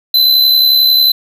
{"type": "tone with amplitude modulation", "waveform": "square", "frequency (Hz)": 4034, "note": "B7", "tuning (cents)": 36, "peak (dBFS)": -5, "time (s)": [0.14, 1.12], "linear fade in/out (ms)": 5, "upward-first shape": "sine", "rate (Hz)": 71.2, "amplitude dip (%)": 45, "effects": ["7-bit"]}